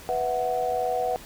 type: chord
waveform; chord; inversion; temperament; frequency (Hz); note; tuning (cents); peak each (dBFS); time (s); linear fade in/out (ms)
sine; B suspended fourth; none; just; 493.9 / 658.5 / 740.8; B4 / E5 / F#5; 0 / -2 / +2; -28 / -30 / -26; 0.09-1.16; 0
effects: pink hiss -45 dBFS RMS until 1.25 s